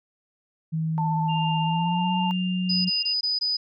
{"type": "tone with pitch glide", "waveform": "sine", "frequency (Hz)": [159.9, 182.62], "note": ["D#3", "F#3"], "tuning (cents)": [48, -22], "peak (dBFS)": -23, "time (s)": [0.72, 2.9], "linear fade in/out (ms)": 20, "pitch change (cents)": 230, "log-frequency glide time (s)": [1.62, 2.11]}
{"type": "tone with vibrato", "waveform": "sine", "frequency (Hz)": 885, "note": "A5", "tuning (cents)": 10, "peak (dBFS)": -25, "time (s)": [0.98, 2.31], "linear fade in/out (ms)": 0, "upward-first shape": "sine", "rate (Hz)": 16, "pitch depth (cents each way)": 26}
{"type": "tone with tremolo", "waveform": "sine", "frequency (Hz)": 2799, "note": "F7", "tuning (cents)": 3, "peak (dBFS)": -30, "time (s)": [1.28, 3.14], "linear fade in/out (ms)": 20, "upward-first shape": "triangle", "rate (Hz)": 1.3, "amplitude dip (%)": 45}
{"type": "tone bursts", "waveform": "sine", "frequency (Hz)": 4978, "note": "D#8", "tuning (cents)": 0, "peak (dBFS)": -22, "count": 5, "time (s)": [2.69, 3.57], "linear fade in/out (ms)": 10, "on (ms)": 160, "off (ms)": 20}
{"effects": []}